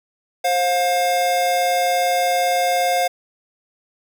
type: tone pair together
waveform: square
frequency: 529 / 711.5 Hz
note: C5 / F5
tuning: +19 / +32 cents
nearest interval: perfect fourth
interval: 513 cents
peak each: -23 / -18 dBFS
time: 0.44-3.08 s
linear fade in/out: 10 ms
effects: none